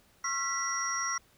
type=tone cluster; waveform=sine; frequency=1086 / 1361 / 1968 / 5670 Hz; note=C#6 / F6 / B6 / F8; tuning=-36 / -45 / -7 / +25 cents; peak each=-36 / -34 / -36 / -33 dBFS; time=0.24-1.18 s; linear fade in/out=5 ms; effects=tanh soft clip ceiling -20 dBFS + pink hiss -64 dBFS RMS until 1.37 s